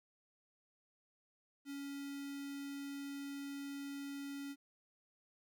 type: tone with notch filter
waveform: square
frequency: 280.1 Hz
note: C#4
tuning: 18 cents sharp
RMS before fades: -45 dBFS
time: 1.65-4.56 s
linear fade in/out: 50 ms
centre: 890 Hz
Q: 1.8
effects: 13-bit